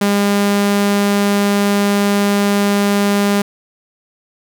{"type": "tone", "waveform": "sawtooth", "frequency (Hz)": 202.3, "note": "G#3", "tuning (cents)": -45, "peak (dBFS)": -8, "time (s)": [0.01, 3.42], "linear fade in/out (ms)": 5, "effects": []}